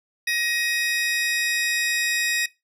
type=tone pair together; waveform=sawtooth; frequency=1887.7 / 2517 Hz; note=A#6 / D#7; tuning=+21 / +19 cents; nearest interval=perfect fourth; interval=498 cents; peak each=-20 / -22 dBFS; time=0.27-2.46 s; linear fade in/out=5 ms; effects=noise-tail reverb RT60 0.2 s tail -18 dB re dry + low-pass 12000 Hz 12 dB/octave